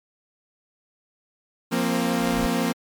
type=chord; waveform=sawtooth; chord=F suspended fourth; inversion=none; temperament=equal with one note detuned; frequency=174.61 / 233.1 / 265 Hz; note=F3 / Bb3 / C4; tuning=0 / 0 / +22 cents; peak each=-23 / -20 / -22 dBFS; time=1.71-2.73 s; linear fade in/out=20 ms
type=noise with exponential growth; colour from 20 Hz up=brown; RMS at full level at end=-26 dBFS; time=2.02-2.46 s; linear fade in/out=5 ms; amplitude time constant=94 ms
effects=MP3 96 kbps